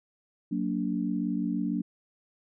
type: chord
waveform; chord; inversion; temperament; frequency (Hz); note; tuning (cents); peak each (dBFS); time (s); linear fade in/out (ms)
sine; Gb augmented; none; just; 185 / 231.2 / 289.1; Gb3 / Bb3 / D4; 0 / -14 / -27; -31; 0.51-1.82; 10
effects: none